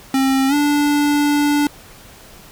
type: tone with pitch glide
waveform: square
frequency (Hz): 267.4 to 291.6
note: C4 to D4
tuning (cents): +38 to -12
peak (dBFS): -14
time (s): 0.14-1.67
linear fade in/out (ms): 2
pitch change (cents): +150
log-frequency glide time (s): 0.48-0.54
effects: pink hiss -42 dBFS RMS until 2.51 s